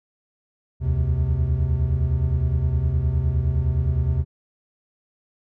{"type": "tone cluster", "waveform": "triangle", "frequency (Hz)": [72.2, 81.9, 129], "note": ["D2", "E2", "C3"], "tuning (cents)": [-29, -11, -24], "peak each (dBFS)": -21, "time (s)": [0.8, 4.25], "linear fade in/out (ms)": 50, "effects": []}